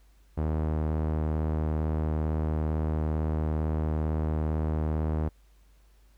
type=tone with low-pass filter; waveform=sawtooth; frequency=77.78 Hz; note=D#2; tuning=in tune; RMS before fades=-28 dBFS; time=0.37-5.29 s; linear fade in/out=10 ms; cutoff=920 Hz; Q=0.69; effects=added 50 Hz sine -56 dBFS peak until 6.17 s + pink hiss -68 dBFS RMS until 6.17 s